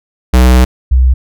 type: tone pair in turn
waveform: square / sine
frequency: 62.8 / 63.64 Hz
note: B1 / C2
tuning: +30 / -47 cents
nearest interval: unison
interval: 23 cents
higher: second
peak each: -4 dBFS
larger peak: neither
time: 0.33-0.65 / 0.91-1.14 s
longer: first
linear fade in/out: 10 ms
effects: none